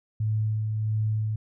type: tone with tremolo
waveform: sine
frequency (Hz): 108.3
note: A2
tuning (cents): -27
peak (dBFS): -22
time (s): 0.2-1.36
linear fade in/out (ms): 5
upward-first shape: sine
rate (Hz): 1.5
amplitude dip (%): 30
effects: none